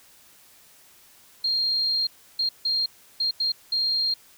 sine tone bursts at uneven times, 4213 Hz, C8, 11 cents sharp, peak -21 dBFS, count 6, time 1.44-2.07 / 2.39-2.49 / 2.65-2.86 / 3.2-3.31 / 3.4-3.52 / 3.72-4.14 s, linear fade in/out 5 ms, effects white hiss -54 dBFS RMS until 4.37 s

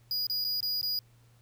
square tone with dropouts, 4900 Hz, D#8, 27 cents flat, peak -29 dBFS, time 0.11-0.99 s, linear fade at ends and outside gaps 1 ms, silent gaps 0.268-0.298 / 0.442-0.448 / 0.605-0.628 / 0.813-0.829 s, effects added 118 Hz sine -58 dBFS peak until 1.41 s + pink hiss -67 dBFS RMS until 1.41 s

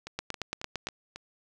two click trains, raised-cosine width 0.2 ms, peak -15 / -22 dBFS, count 7 / 5, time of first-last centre 0.19-0.87 / 0.07-1.16 s, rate 8.82 / 3.67 Hz, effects none

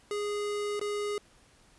square tone with dropouts, 413.2 Hz, G#4, 9 cents flat, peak -31 dBFS, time 0.11-1.18 s, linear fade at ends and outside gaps 1 ms, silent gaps 0.795-0.813 s, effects pink hiss -61 dBFS RMS until 1.78 s + resampled to 24000 Hz

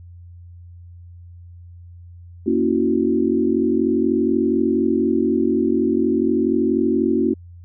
sine chord, F# dominant seventh, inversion first, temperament equal, 233.1 / 277.2 / 329.6 / 370 Hz, A#3 / C#4 / E4 / F#4, 0 / 0 / 0 / 0 cents, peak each -21 dBFS, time 2.46-7.34 s, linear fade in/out 10 ms, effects added 87 Hz sine -38 dBFS peak until 7.64 s

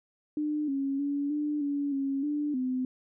sine tone with pitch steps, 300.4 / 274.3 / 284.5 / 297.1 / 285 / 273.9 / 294.9 / 255.8 Hz, D4 / C#4 / C#4 / D4 / C#4 / C#4 / D4 / C4, +39 / -18 / +45 / +20 / +48 / -21 / +7 / -39 cents, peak -27 dBFS, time 0.37-2.85 s, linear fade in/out 2 ms, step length 310 ms, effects none

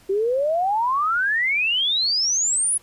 sine exponential sweep, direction up, 377.2 to 10540 Hz, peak -18 dBFS, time 0.09-2.78 s, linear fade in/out 10 ms, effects pink hiss -53 dBFS RMS until 2.82 s + resampled to 32000 Hz

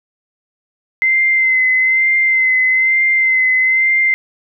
sine tone with vibrato, 2066 Hz, C7, 22 cents flat, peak -10 dBFS, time 1.02-4.14 s, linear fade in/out 0 ms, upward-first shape sine, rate 1.1 Hz, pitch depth 26 cents each way, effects none

